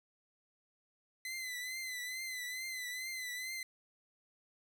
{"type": "tone with vibrato", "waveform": "sawtooth", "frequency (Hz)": 2028, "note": "B6", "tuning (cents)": 45, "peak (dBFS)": -36, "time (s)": [1.25, 3.63], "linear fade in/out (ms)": 2, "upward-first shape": "triangle", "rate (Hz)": 2.3, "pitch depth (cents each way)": 65, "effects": []}